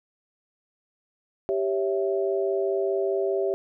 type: chord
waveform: sine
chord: C# diminished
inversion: second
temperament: equal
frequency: 392 / 554.4 / 659.3 Hz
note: G4 / C#5 / E5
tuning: 0 / 0 / 0 cents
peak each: -24 / -30 / -29 dBFS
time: 1.49-3.54 s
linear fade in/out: 0 ms
effects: none